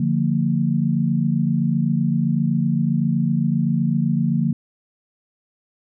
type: chord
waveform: sine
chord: Bb major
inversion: first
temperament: equal with one note detuned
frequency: 146.83 / 174.61 / 228.3 Hz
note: D3 / F3 / Bb3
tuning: 0 / 0 / -36 cents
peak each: -21 dBFS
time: 0-4.53 s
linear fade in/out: 5 ms
effects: none